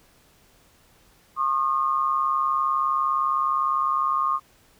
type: tone pair together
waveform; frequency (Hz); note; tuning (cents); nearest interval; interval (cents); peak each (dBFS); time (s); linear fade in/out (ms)
sine; 1078.2 / 1218; C#6 / D#6; -48 / -37; major second; 211; -23; 1.36-4.4; 50
effects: pink hiss -58 dBFS RMS until 4.79 s